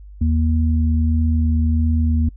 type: tone pair together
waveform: sine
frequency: 79.2 / 236.1 Hz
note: D#2 / A#3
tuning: +31 / +22 cents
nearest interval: octave + perfect fifth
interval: 1891 cents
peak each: -15 / -21 dBFS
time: 0.21-2.29 s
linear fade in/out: 5 ms
effects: noise-tail reverb RT60 0.1 s tail -25 dB re dry + added 50 Hz sine -36 dBFS peak until 2.36 s